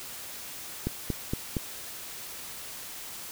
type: click train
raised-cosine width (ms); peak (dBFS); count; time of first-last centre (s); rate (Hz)
3; -15; 4; 0.87-1.568; 4.3
effects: white hiss -41 dBFS RMS until 3.31 s